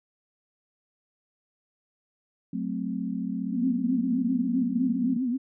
sine chord, F# diminished, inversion none, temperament equal, 185 / 220 / 261.6 Hz, F#3 / A3 / C4, 0 / 0 / 0 cents, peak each -32 dBFS, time 2.53-5.17 s, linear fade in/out 5 ms
sine tone with vibrato, 249.3 Hz, B3, 16 cents sharp, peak -24 dBFS, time 3.51-5.38 s, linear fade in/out 20 ms, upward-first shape triangle, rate 7.7 Hz, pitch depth 140 cents each way
effects none

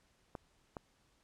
clicks, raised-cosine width 1 ms, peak -28 dBFS, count 2, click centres 0.352 / 0.768 s, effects pink hiss -72 dBFS RMS until 1.23 s + low-pass 9000 Hz 12 dB/octave

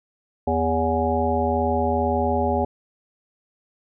harmonic tone with a mistuned harmonic, 81.4 Hz, E2, 21 cents flat, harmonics 1 / 3 / 5 / 7 / 9 / 10, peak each -26 / -26 / -26 / -26 / -26 / -26 dBFS, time 0.47-2.65 s, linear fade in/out 5 ms, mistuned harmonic 10, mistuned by +43 cents, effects none

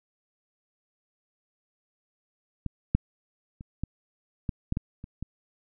clicks, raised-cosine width 5 ms, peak -18 / -8 / -29 / -17 / -16 / -14 / -16 / -27 / -21 dBFS, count 9, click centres 2.663 / 2.95 / 3.609 / 3.836 / 4.492 / 4.724 / 4.771 / 5.041 / 5.226 s, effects none

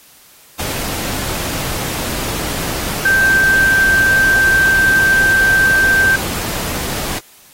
sine tone in noise, 1565 Hz, G6, 3 cents flat, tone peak -9 dBFS, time 3.05-6.16 s, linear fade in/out 5 ms, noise pink, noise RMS -22 dBFS, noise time 0.59-7.19 s, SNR +10 dB, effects white hiss -45 dBFS RMS until 7.53 s + AAC 48 kbps

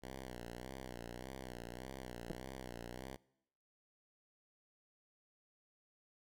5% pulse tone with vibrato, 62.2 Hz, B1, 13 cents sharp, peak -35 dBFS, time 0.02-3.17 s, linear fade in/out 20 ms, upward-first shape sine, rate 1.7 Hz, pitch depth 110 cents each way
clicks, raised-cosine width 2 ms, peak -29 dBFS, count 2, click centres 2.304 / 2.31 s
effects noise-tail reverb RT60 0.8 s tail -23 dB re dry

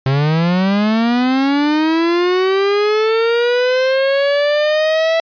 45% pulse linear sweep, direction up, 130.81 to 660 Hz, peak -12 dBFS, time 0.06-5.2 s, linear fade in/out 2 ms, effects resampled to 11025 Hz

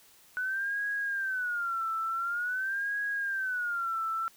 sine tone with vibrato, 1480 Hz, F#6, in tune, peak -29 dBFS, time 0.37-4.28 s, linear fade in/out 0 ms, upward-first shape sine, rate 0.47 Hz, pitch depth 190 cents each way, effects white hiss -59 dBFS RMS until 4.36 s

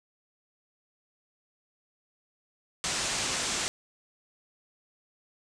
white low-pass noise, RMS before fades -31 dBFS, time 2.84-3.68 s, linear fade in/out 0 ms, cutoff 8500 Hz, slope 48 dB/octave, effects none

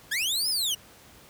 sawtooth linear two-way sweep, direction up then down, 1568 to 5274 to 2841 Hz, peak -22 dBFS, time 0.11-0.75 s, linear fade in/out 10 ms, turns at 0.49 s, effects pink hiss -52 dBFS RMS until 1.29 s + high-pass 60 Hz 12 dB/octave

